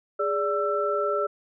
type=tone cluster; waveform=sine; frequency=412.4 / 582 / 1333 Hz; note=G#4 / D5 / E6; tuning=-12 / -16 / +19 cents; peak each=-27 dBFS; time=0.19-1.27 s; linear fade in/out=10 ms; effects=none